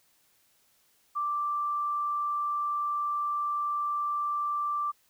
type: tone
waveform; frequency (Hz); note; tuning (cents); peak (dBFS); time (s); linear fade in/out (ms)
sine; 1174.7; D6; 0; -27; 1.15-4.92; 20
effects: white hiss -67 dBFS RMS until 5.09 s